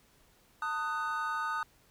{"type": "chord", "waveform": "triangle", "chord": "D# diminished", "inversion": "second", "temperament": "just", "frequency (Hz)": [896, 1244.5, 1493.4], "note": ["A5", "D#6", "F#6"], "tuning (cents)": [31, 0, 16], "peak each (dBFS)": [-36, -32, -35], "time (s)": [0.62, 1.63], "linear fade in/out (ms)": 2, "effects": ["pink hiss -65 dBFS RMS until 1.9 s"]}